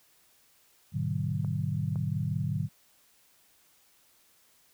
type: chord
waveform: sine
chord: G# half-diminished seventh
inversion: none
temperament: just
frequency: 103.83 / 124.59 / 149.51 / 186.89 Hz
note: G#2 / B2 / D3 / F#3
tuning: 0 / +16 / +31 / +18 cents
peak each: -33 / -35 / -31 / -36 dBFS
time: 0.92-2.69 s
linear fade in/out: 50 ms
type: clicks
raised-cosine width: 1 ms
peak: -33 dBFS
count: 2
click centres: 1.447 / 1.958 s
effects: white hiss -64 dBFS RMS until 4.73 s